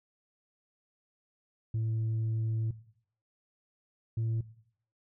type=tone pair in turn; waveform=sine; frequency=111.5 / 112.99 Hz; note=A2 / A2; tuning=+23 / +46 cents; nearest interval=unison; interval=23 cents; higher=second; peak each=-26 dBFS; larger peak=neither; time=1.74-2.71 / 4.17-4.41 s; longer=first; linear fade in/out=5 ms; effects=noise-tail reverb RT60 0.6 s tail -17 dB re dry + tanh soft clip ceiling -27 dBFS